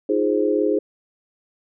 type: chord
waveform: sine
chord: F minor seventh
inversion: third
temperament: equal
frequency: 311.1 / 349.2 / 415.3 / 523.3 Hz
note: Eb4 / F4 / Ab4 / C5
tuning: 0 / 0 / 0 / 0 cents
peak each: -22 / -25 / -20 / -24 dBFS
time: 0.09-0.79 s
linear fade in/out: 5 ms
effects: none